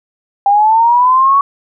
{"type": "linear sweep", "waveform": "sine", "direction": "up", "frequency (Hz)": [793, 1126], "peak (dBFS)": -6, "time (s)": [0.46, 1.41], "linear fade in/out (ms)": 2, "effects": []}